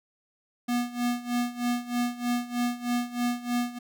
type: tone with tremolo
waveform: square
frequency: 242.4 Hz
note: B3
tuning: 32 cents flat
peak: -24 dBFS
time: 0.68-3.79 s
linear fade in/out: 10 ms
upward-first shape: sine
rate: 3.2 Hz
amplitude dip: 85%
effects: none